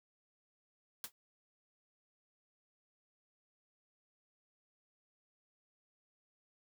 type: noise with exponential decay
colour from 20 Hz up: white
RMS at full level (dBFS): -38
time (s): 1.04-1.12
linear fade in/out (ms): 1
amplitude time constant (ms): 16
effects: none